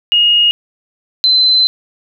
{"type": "tone pair in turn", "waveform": "sine", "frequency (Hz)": [2865, 4059], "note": ["F7", "B7"], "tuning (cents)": [44, 47], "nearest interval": "tritone", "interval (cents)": 603, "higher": "second", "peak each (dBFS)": -7, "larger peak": "neither", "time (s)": [[0.12, 0.51], [1.24, 1.67]], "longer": "second", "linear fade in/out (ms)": 0, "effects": []}